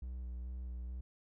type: tone with vibrato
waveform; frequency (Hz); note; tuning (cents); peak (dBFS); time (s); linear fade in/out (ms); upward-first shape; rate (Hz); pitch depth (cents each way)
triangle; 61.74; B1; 0; -38; 0.02-1.01; 5; square; 2.3; 21
effects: none